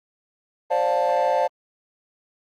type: chord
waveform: triangle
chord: D minor seventh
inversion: third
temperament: just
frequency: 528.6 / 587.3 / 704.8 / 881 Hz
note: C5 / D5 / F5 / A5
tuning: +18 / 0 / +16 / +2 cents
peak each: -21 dBFS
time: 0.7-1.48 s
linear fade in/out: 20 ms
effects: tanh soft clip ceiling -9 dBFS + Opus 24 kbps